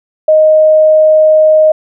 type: tone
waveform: sine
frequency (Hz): 622.3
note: D#5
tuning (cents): 0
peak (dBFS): -3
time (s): 0.28-1.72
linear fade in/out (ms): 5
effects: none